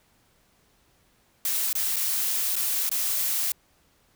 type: noise with dropouts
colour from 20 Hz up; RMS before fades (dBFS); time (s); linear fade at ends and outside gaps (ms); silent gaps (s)
blue; -26; 1.45-3.52; 2; 1.73-1.752 / 1.961-1.965 / 2.557-2.563 / 2.893-2.914
effects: pink hiss -64 dBFS RMS until 4.15 s